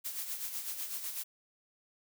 blue noise with tremolo, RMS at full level -37 dBFS, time 0.04-1.24 s, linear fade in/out 20 ms, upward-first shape sine, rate 8 Hz, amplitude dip 55%, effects none

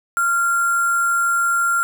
sine tone with sample-and-hold, 1386 Hz, F6, 14 cents flat, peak -15 dBFS, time 0.17-1.83 s, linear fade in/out 0 ms, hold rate 8820 Hz, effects none

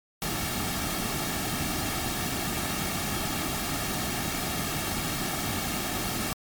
pink noise with comb filter, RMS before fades -30 dBFS, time 0.22-6.33 s, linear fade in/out 0 ms, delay 2 ms, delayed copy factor -0.6, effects MP3 96 kbps

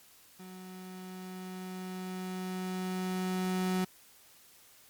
35% pulse tone with level ramp, 185 Hz, F#3, in tune, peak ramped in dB -44 to -26 dBFS, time 0.39-3.85 s, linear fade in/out 10 ms, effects white hiss -59 dBFS RMS until 4.89 s + MP3 96 kbps

